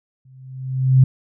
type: tone with exponential growth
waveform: sine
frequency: 130.81 Hz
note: C3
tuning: in tune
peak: -6 dBFS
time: 0.25-1.04 s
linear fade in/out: 5 ms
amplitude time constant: 170 ms
effects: none